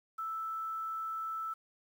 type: tone with quantisation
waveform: sine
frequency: 1318.5 Hz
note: E6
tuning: in tune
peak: -35 dBFS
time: 0.18-1.54 s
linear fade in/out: 10 ms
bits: 10
effects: none